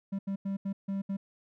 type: tone bursts at uneven times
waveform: triangle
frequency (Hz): 196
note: G3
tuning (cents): 0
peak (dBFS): -28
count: 6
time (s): 0.12-0.19 / 0.27-0.36 / 0.45-0.57 / 0.65-0.73 / 0.88-1.02 / 1.09-1.17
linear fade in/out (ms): 10
effects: none